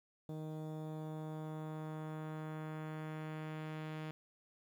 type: tone with low-pass filter sweep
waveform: sawtooth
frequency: 155.8 Hz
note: D#3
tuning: 3 cents sharp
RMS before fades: -44 dBFS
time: 0.29-4.11 s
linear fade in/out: 0 ms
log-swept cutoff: 600 to 3000 Hz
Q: 1.1
effects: 11-bit